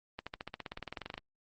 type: accelerating click train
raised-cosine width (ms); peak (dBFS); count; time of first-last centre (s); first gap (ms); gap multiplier
0.3; -23; 19; 0.19-1.179; 76; 0.96
effects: Opus 24 kbps